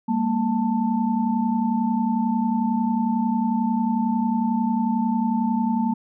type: tone cluster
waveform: sine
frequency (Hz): 201.5 / 232.6 / 886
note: G3 / A#3 / A5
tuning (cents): +48 / -4 / +12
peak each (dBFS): -25 / -21 / -27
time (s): 0.08-5.94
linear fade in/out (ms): 10
effects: none